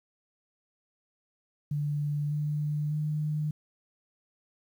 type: tone with pitch steps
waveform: sine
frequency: 146.83 / 149.22 / 151.66 Hz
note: D3 / D3 / D#3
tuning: 0 / +28 / -44 cents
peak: -27 dBFS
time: 1.71-3.51 s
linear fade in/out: 5 ms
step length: 600 ms
effects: 10-bit